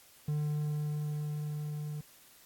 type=tone with level ramp; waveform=triangle; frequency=149.6 Hz; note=D3; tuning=32 cents sharp; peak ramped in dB=-27 to -34 dBFS; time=0.28-2.01 s; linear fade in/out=5 ms; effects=white hiss -59 dBFS RMS until 2.45 s + AAC 64 kbps